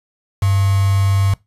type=tone with quantisation; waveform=sine; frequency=98 Hz; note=G2; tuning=in tune; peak=-12 dBFS; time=0.42-1.34 s; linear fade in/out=5 ms; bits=4; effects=noise-tail reverb RT60 0.2 s tail -21 dB re dry + resampled to 32000 Hz